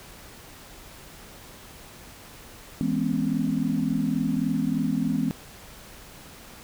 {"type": "chord", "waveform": "sine", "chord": "C# minor seventh", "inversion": "first", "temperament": "equal with one note detuned", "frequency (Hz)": [164.81, 207.7, 246.9, 270.4], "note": ["E3", "G#3", "B3", "C#4"], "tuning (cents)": [0, 0, 0, -43], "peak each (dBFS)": [-29, -28, -27, -28], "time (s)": [2.81, 5.31], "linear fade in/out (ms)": 0, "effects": ["pink hiss -46 dBFS RMS until 6.63 s"]}